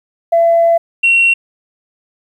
sine tone pair in turn, 673 / 2733 Hz, E5 / F7, +36 / -38 cents, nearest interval 2 octaves, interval 2426 cents, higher second, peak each -6 dBFS, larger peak neither, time 0.32-0.78 / 1.03-1.34 s, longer first, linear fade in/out 10 ms, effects tanh soft clip ceiling -3 dBFS + 8-bit

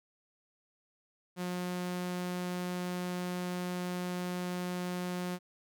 sawtooth tone, 179.4 Hz, F3, 47 cents sharp, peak -30 dBFS, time 1.36-5.39 s, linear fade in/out 50 ms, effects none

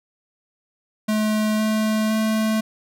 square tone with pitch steps, 214.8 / 216.7 / 218.6 Hz, A3 / A3 / A3, -41 / -26 / -11 cents, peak -19 dBFS, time 1.08-2.61 s, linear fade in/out 10 ms, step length 510 ms, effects none

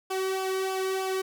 sawtooth tone with flanger, 380 Hz, F#4, 46 cents sharp, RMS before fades -29 dBFS, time 0.1-1.22 s, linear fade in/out 10 ms, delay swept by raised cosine 0.49 to 1.49 ms, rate 3.2 Hz, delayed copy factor -0.65, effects none

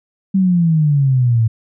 sine exponential sweep, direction down, 195.5 to 110 Hz, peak -10 dBFS, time 0.34-1.48 s, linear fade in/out 10 ms, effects none

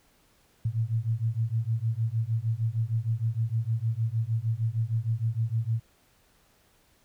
sine beating tone pair, 110 / 116.5 Hz, A2 / A#2, 0 / -1 cents, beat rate 6.5 Hz, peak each -28 dBFS, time 0.65-5.8 s, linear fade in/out 5 ms, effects pink hiss -64 dBFS RMS until 7.04 s

